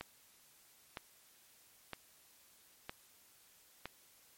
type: click train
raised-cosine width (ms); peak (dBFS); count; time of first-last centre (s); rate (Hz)
0.3; -25; 5; 0.01-3.856; 1.04
effects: white hiss -65 dBFS RMS until 4.37 s + MP3 64 kbps